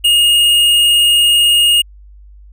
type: tone with tanh clipping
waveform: sine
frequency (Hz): 2853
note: F7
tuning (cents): +36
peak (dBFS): -9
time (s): 0.04-1.82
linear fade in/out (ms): 10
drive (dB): 13
effects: added 50 Hz sine -36 dBFS peak until 2.52 s